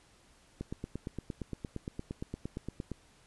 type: click train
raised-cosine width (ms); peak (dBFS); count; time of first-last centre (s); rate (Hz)
3; -24; 21; 0.61-2.917; 8.67
effects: pink hiss -63 dBFS RMS until 3.26 s + resampled to 24000 Hz